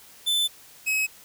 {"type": "tone pair in turn", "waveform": "45% pulse", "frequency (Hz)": [3520, 2557], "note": ["A7", "D#7"], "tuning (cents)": [0, 47], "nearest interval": "tritone", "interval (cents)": 553, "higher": "first", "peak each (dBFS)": [-21, -22], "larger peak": "first", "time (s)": [[0.26, 0.48], [0.86, 1.07]], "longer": "first", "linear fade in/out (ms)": 20, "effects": ["white hiss -50 dBFS RMS until 1.24 s"]}